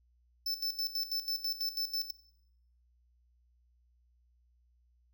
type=tone with tremolo; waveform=square; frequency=5280 Hz; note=E8; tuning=2 cents sharp; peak=-32 dBFS; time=0.46-2.11 s; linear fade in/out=5 ms; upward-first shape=square; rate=6.1 Hz; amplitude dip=80%; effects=noise-tail reverb RT60 0.8 s tail -19 dB re dry + added 60 Hz sine -66 dBFS peak until 5.13 s